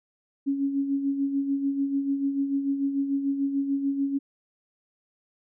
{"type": "tone with tremolo", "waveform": "sine", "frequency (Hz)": 277.2, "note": "C#4", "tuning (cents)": 0, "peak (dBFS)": -21, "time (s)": [0.46, 4.19], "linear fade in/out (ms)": 20, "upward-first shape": "sine", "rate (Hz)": 6.8, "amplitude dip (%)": 55, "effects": []}